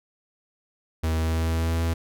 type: tone with pitch glide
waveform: 45% pulse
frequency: 80.3 to 82.61 Hz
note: E2 to E2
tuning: -45 to +4 cents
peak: -22 dBFS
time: 1.03-1.94 s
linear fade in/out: 10 ms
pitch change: +49 cents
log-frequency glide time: 1.18-1.76 s
effects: none